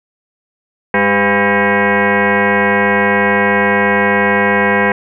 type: tone with frequency modulation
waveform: sine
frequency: 698.5 Hz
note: F5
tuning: in tune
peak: -9 dBFS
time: 0.94-4.92 s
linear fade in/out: 2 ms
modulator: 301 Hz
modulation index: 4.9
effects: none